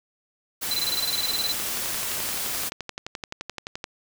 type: noise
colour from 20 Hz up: white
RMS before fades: -29 dBFS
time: 0.61-2.7 s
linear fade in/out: 20 ms
type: tone bursts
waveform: sine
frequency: 4042 Hz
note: B7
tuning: 39 cents sharp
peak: -23 dBFS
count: 16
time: 0.71-1.521 s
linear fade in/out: 2 ms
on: 31 ms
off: 21 ms
type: click train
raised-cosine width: 0.2 ms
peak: -15 dBFS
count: 27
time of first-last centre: 1.6-3.841 s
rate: 11.6 Hz
effects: none